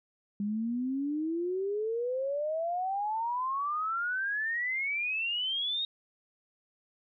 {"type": "exponential sweep", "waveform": "sine", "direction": "up", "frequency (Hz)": [200.4, 3768], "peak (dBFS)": -29, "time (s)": [0.4, 5.85], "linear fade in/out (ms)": 2, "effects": []}